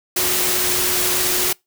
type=tone in noise; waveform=sine; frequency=363 Hz; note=F#4; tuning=33 cents flat; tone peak=-28 dBFS; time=0.16-1.53 s; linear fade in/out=5 ms; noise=white; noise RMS=-19 dBFS; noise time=0.16-1.53 s; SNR=-12 dB; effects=noise-tail reverb RT60 0.2 s tail -26 dB re dry